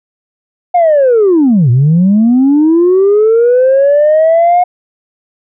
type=linear two-way sweep; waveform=sine; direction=down then up; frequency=723 to 115.5 to 723 Hz; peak=-3 dBFS; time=0.74-4.64 s; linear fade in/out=10 ms; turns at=1.7 s; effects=tanh soft clip ceiling -2 dBFS